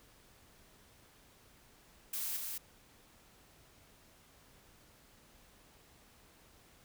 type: noise with echo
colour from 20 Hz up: blue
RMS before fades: -38 dBFS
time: 2.13-2.37 s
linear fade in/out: 5 ms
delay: 210 ms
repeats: 1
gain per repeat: -3 dB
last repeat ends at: 2.58 s
effects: pink hiss -63 dBFS RMS until 6.84 s